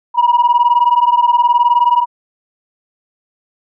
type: beating tone pair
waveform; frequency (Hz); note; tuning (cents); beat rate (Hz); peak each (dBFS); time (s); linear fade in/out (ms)
sine; 953 / 972; A#5 / B5; +38 / -28; 19; -10; 0.14-2.06; 50
effects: tanh soft clip ceiling -4 dBFS